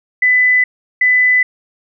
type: tone pair in turn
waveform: sine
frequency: 2000 / 2000 Hz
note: B6 / B6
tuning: +21 / +21 cents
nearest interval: unison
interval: 0 cents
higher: neither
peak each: -8 dBFS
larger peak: neither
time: 0.22-0.64 / 1.01-1.43 s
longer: neither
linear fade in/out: 5 ms
effects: none